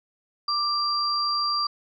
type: tone pair together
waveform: sine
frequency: 1180 / 4733 Hz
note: D6 / D8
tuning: +8 / +13 cents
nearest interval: 2 octaves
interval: 2405 cents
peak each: -25 dBFS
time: 0.48-1.67 s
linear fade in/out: 5 ms
effects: none